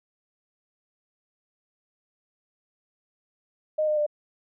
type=tone with pitch steps; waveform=sine; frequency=617 / 608 / 596 Hz; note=D#5 / D#5 / D5; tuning=-15 / -40 / +25 cents; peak=-21 dBFS; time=3.78-4.065 s; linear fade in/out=10 ms; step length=95 ms; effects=none